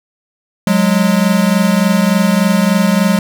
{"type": "tone pair together", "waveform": "square", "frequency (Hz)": [183.19, 206.6], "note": ["F#3", "G#3"], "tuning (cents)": [-17, -9], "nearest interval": "major second", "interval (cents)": 208, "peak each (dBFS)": -13, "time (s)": [0.67, 3.19], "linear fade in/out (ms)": 2, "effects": []}